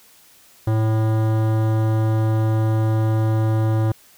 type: tone with hard clipping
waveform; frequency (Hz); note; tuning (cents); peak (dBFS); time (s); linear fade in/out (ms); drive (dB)
sine; 110; A2; 0; -18; 0.67-3.92; 5; 17
effects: white hiss -51 dBFS RMS until 4.17 s